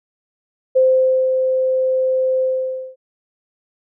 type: tone with ADSR envelope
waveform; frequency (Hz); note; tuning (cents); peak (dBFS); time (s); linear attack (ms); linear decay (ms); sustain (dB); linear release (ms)
sine; 519; C5; -14; -9; 0.75-2.96; 17; 520; -5; 540
effects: none